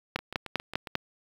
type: two click trains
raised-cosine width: 0.3 ms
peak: -21 / -10 dBFS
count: 6 / 5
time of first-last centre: 0.19-0.872 / 0.16-0.954 s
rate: 7.33 / 5.04 Hz
effects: high-pass 60 Hz 12 dB/octave + 7-bit